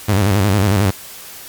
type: tone with vibrato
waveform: sawtooth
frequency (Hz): 100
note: G2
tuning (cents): +35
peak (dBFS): -8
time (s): 0.08-0.91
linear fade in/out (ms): 10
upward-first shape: square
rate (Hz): 11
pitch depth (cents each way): 91
effects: white hiss -35 dBFS RMS until 1.48 s + Opus 48 kbps